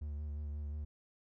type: tone with vibrato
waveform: triangle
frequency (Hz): 73.9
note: D2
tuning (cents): +11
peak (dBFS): -36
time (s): 0.01-0.85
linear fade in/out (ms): 10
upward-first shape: sine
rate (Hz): 5.6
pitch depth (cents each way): 32
effects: none